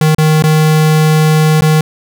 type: tone with dropouts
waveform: square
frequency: 155.56 Hz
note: D#3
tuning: in tune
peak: -7 dBFS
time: 0.01-1.81 s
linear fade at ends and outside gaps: 2 ms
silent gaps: 0.148-0.183 / 0.424-0.438 / 1.609-1.62 s
effects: none